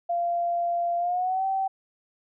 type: tone with pitch glide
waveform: sine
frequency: 691 to 771.2 Hz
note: F5 to G5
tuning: -19 to -28 cents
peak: -23 dBFS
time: 0.09-1.68 s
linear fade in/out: 10 ms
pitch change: +191 cents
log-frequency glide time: 0.98-1.45 s
effects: none